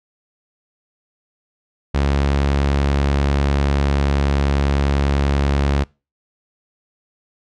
sawtooth tone, 70.2 Hz, C#2, 22 cents sharp, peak -11 dBFS, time 1.94-5.84 s, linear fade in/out 10 ms, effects noise-tail reverb RT60 0.3 s tail -25 dB re dry + low-pass 5000 Hz 12 dB/octave

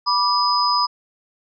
sine tone cluster, 981 / 1173 / 5010 Hz, B5 / D6 / D#8, -12 / -2 / +11 cents, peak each -20 dBFS, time 0.06-0.87 s, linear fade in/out 20 ms, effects none

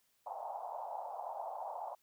pink band-pass noise, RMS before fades -43 dBFS, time 0.26-1.95 s, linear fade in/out 5 ms, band 660 to 910 Hz, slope 48 dB/octave, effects white hiss -75 dBFS RMS until 2.02 s

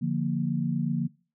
sine chord, Bb major, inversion first, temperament equal, 146.83 / 174.61 / 233.1 Hz, D3 / F3 / Bb3, 0 / 0 / 0 cents, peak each -29 dBFS, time 0.01-1.08 s, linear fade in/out 20 ms, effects noise-tail reverb RT60 0.4 s tail -24 dB re dry

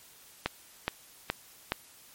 click train, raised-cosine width 0.3 ms, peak -11 dBFS, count 4, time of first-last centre 0.46-1.721 s, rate 2.38 Hz, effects white hiss -55 dBFS RMS until 2.14 s + MP3 64 kbps

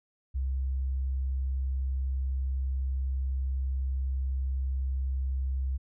sine tone, 66 Hz, C2, 16 cents sharp, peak -27 dBFS, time 0.34-5.78 s, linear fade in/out 20 ms, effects none

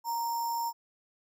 sine tone with sample-and-hold, 932.3 Hz, A#5, in tune, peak -29 dBFS, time 0.04-0.73 s, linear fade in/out 50 ms, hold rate 6300 Hz, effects none

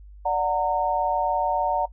sine chord, D augmented, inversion none, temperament just, 587.3 / 734.2 / 917.7 Hz, D5 / F#5 / A#5, 0 / -14 / -27 cents, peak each -27 / -24 / -24 dBFS, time 0.25-1.86 s, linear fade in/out 10 ms, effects noise-tail reverb RT60 0.1 s tail -19 dB re dry + added 50 Hz sine -42 dBFS peak until 1.92 s

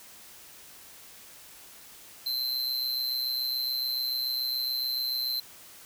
square tone with amplitude modulation, 4100 Hz, C8, 36 cents flat, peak -25 dBFS, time 2.26-5.4 s, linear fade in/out 5 ms, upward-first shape sine, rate 127 Hz, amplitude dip 75%, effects white hiss -50 dBFS RMS until 5.85 s

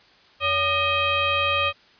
sine tone with frequency modulation, 1871 Hz, A#6, 6 cents sharp, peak -19 dBFS, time 0.4-1.73 s, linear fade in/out 50 ms, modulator 653 Hz, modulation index 2.1, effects white hiss -54 dBFS RMS until 1.99 s + resampled to 11025 Hz

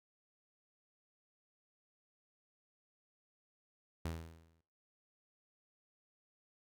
sawtooth tone with exponential decay, 82 Hz, E2, 9 cents flat, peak -32 dBFS, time 4.05-4.61 s, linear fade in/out 5 ms, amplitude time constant 120 ms, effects noise-tail reverb RT60 0.5 s tail -20 dB re dry

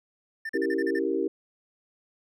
triangle tone bursts, 1788 Hz, A6, 27 cents sharp, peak -29 dBFS, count 7, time 0.45-0.991 s, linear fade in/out 5 ms, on 43 ms, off 40 ms
sine chord, C# diminished seventh, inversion none, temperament equal, 277.2 / 329.6 / 392 / 466.2 Hz, C#4 / E4 / G4 / Bb4, 0 / 0 / 0 / 0 cents, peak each -32 / -29 / -28 / -31 dBFS, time 0.54-1.28 s, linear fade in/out 5 ms
effects none

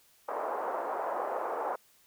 pink band-pass noise, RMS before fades -34 dBFS, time 0.28-1.76 s, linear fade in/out 10 ms, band 500 to 1100 Hz, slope 24 dB/octave, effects white hiss -64 dBFS RMS until 2.06 s

